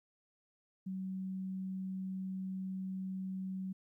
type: tone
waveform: sine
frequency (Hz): 188.9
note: F#3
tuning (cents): +36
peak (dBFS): -37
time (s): 0.86-3.73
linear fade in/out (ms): 10
effects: 13-bit